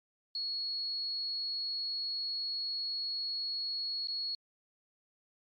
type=tone with dropouts; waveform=sine; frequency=4342 Hz; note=C#8; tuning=37 cents flat; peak=-33 dBFS; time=0.35-4.35 s; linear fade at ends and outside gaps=2 ms; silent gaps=4.073-4.083 s; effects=MP3 32 kbps